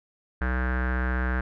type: tone with low-pass filter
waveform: square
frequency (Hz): 63.2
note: B1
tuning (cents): +41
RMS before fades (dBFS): -26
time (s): 0.41-1.41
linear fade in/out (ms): 5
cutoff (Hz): 1600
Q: 7.3
effects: none